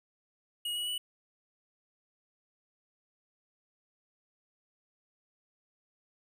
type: tone with pitch steps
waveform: square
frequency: 2890 / 2922 / 2954 Hz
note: F#7 / F#7 / F#7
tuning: -41 / -22 / -3 cents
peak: -33 dBFS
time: 0.65-0.98 s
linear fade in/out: 5 ms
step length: 110 ms
effects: none